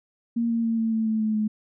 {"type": "tone with pitch steps", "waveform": "sine", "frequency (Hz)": [233.1, 230.3, 227.5, 224.8, 222.1, 219.4, 216.7, 214.1], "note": ["A#3", "A#3", "A#3", "A3", "A3", "A3", "A3", "A3"], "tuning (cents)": [0, -21, -42, 37, 16, -5, -26, -47], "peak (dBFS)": -21, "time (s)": [0.36, 1.48], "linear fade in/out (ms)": 10, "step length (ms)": 140, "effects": []}